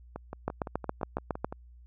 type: two click trains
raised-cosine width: 1 ms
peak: -23 / -15 dBFS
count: 9 / 8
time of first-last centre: 0.16-1.525 / 0.48-1.446 s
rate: 5.86 / 7.25 Hz
effects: added 60 Hz sine -50 dBFS peak until 1.86 s